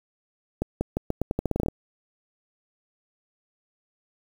accelerating click train, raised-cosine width 2 ms, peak -11 dBFS, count 14, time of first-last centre 0.62-1.684 s, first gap 190 ms, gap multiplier 0.84, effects 7-bit

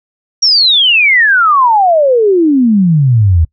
sine exponential sweep, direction down, 5700 to 77 Hz, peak -5 dBFS, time 0.42-3.45 s, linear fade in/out 10 ms, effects noise-tail reverb RT60 0.1 s tail -23 dB re dry

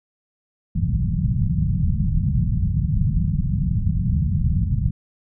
white low-pass noise, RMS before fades -20 dBFS, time 0.75-4.91 s, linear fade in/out 5 ms, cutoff 180 Hz, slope 48 dB/octave, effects none

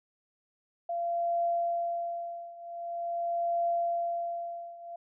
sine tone with tremolo, 686 Hz, F5, 31 cents flat, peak -25 dBFS, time 0.89-4.96 s, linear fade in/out 5 ms, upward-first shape triangle, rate 0.45 Hz, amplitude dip 90%, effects none

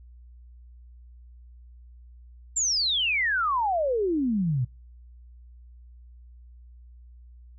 sine exponential sweep, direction down, 7500 to 117.5 Hz, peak -22 dBFS, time 2.56-4.65 s, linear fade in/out 10 ms, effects noise-tail reverb RT60 0.3 s tail -25 dB re dry + added 60 Hz sine -46 dBFS peak until 7.58 s

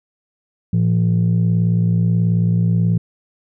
sine tone pair together, 112.2 / 170.7 Hz, A2 / F3, +34 / -39 cents, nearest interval perfect fifth, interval 727 cents, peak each -14 dBFS, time 0.73-2.98 s, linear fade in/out 5 ms, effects tanh soft clip ceiling -9 dBFS

